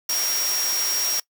sine tone in noise, 5610 Hz, F8, 7 cents sharp, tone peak -23 dBFS, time 0.09-1.2 s, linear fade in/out 5 ms, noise white, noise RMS -27 dBFS, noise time 0.09-1.2 s, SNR +1 dB, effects noise-tail reverb RT60 0.1 s tail -22 dB re dry + high-pass 400 Hz 12 dB/octave

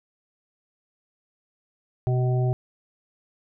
harmonic tone, 126.1 Hz, B2, 36 cents sharp, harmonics 1 / 3 / 5 / 6, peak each -20 / -30 / -34 / -36 dBFS, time 2.07-2.53 s, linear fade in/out 0 ms, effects none

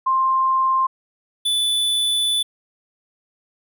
sine / square tone pair in turn, 1053 / 3483 Hz, C6 / A7, +11 / -18 cents, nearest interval octave + major sixth, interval 2071 cents, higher second, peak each -15 / -18 dBFS, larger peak first, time 0.06-0.87 / 1.45-2.43 s, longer second, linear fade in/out 10 ms, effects none

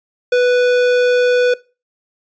sine tone with tanh clipping, 493.9 Hz, B4, in tune, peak -12 dBFS, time 0.32-1.54 s, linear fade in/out 5 ms, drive 17 dB, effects noise-tail reverb RT60 0.3 s tail -21 dB re dry + resampled to 16000 Hz

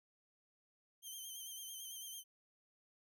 10% pulse tone with vibrato, 3136 Hz, G7, in tune, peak -39 dBFS, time 1.02-2.24 s, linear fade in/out 50 ms, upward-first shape sine, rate 9 Hz, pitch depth 44 cents each way, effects none

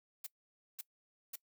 blue noise bursts, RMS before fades -43 dBFS, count 3, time 0.24-1.358 s, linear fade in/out 5 ms, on 26 ms, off 520 ms, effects noise-tail reverb RT60 0.1 s tail -21 dB re dry

